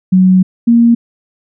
sine tone pair in turn, 185.8 / 234.1 Hz, F#3 / A#3, +7 / +8 cents, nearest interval major third, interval 401 cents, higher second, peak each -4 dBFS, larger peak neither, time 0.12-0.43 / 0.67-0.95 s, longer first, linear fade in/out 10 ms, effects none

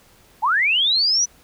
sine linear sweep, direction up, 793 to 6010 Hz, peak -15 dBFS, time 0.42-1.26 s, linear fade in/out 20 ms, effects pink hiss -53 dBFS RMS until 1.43 s

